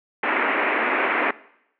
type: band-pass noise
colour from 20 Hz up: white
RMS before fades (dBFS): -22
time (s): 0.23-1.31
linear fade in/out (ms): 5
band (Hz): 240 to 2400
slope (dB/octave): 48
effects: noise-tail reverb RT60 0.8 s tail -20 dB re dry